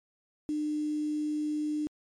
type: tone with quantisation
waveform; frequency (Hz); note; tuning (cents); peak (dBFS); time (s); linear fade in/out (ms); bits
sine; 301.4; D4; +45; -28; 0.49-1.87; 0; 8
effects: low-pass 7000 Hz 12 dB/octave + MP3 96 kbps